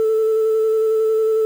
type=tone with vibrato; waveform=sine; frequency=440 Hz; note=A4; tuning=in tune; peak=-12 dBFS; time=0-1.45 s; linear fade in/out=0 ms; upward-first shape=square; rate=11 Hz; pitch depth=12 cents each way; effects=tanh soft clip ceiling -12 dBFS + 7-bit